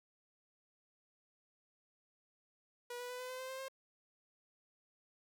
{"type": "tone with pitch steps", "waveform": "sawtooth", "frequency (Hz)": [485.3, 491.8, 498.4, 505, 511.8, 518.6, 525.6, 532.6], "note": ["B4", "B4", "B4", "B4", "C5", "C5", "C5", "C5"], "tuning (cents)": [-30, -7, 16, 39, -38, -15, 8, 31], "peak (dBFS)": -39, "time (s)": [2.9, 3.684], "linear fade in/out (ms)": 5, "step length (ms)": 98, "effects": []}